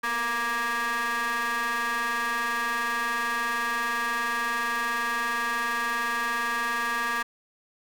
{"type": "ring-modulated tone", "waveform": "30% pulse", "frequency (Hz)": 233.1, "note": "A#3", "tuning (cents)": 0, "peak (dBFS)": -20, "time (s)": [0.03, 7.23], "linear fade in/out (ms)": 10, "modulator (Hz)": 1410, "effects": []}